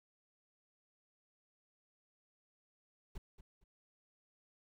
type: noise with echo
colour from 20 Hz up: brown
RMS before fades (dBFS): -43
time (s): 3.15-3.18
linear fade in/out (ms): 5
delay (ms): 230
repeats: 2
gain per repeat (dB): -12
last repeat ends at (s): 3.64
effects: none